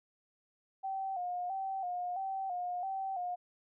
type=tone with vibrato; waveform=sine; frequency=743 Hz; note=F#5; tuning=7 cents sharp; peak=-34 dBFS; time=0.83-3.36 s; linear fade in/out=20 ms; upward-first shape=square; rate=1.5 Hz; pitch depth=67 cents each way; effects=none